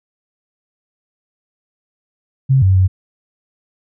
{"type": "tone with pitch steps", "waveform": "sine", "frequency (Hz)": [133.6, 94.9, 93.5], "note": ["C3", "F#2", "F#2"], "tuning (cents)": [36, 44, 19], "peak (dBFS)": -8, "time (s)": [2.49, 2.88], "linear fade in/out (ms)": 20, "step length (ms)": 130, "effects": []}